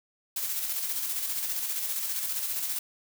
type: noise with tremolo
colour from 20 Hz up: blue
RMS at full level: -30 dBFS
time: 0.36-2.79 s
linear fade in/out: 5 ms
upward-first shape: square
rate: 15 Hz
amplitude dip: 35%
effects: none